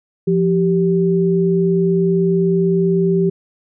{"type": "tone pair together", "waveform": "sine", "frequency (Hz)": [173.37, 389.2], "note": ["F3", "G4"], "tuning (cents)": [-12, -12], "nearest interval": "octave + major second", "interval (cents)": 1400, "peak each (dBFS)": -15, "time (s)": [0.27, 3.3], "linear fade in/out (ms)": 10, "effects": []}